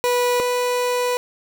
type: tone pair in turn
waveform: 30% pulse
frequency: 490 / 493.1 Hz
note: B4 / B4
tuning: -14 / -3 cents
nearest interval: unison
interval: 11 cents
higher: second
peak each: -14 / -16 dBFS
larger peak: first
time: 0.04-0.4 / 0.4-1.17 s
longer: second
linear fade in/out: 0 ms
effects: none